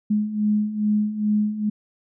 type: beating tone pair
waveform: sine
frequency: 208.9 / 211.3 Hz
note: G#3 / G#3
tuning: +10 / +30 cents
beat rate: 2.4 Hz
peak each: -25 / -20 dBFS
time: 0.1-1.7 s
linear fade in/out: 10 ms
effects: none